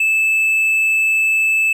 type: tone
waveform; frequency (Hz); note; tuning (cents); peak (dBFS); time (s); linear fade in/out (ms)
triangle; 2624; E7; -9; -11; 0-1.73; 5
effects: none